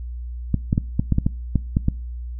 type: clicks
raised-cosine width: 5 ms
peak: -5 dBFS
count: 10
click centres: 0.543 / 0.729 / 0.779 / 0.995 / 1.123 / 1.184 / 1.265 / 1.557 / 1.769 / 1.884 s
effects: noise-tail reverb RT60 0.4 s tail -23 dB re dry + added 60 Hz sine -28 dBFS peak until 2.39 s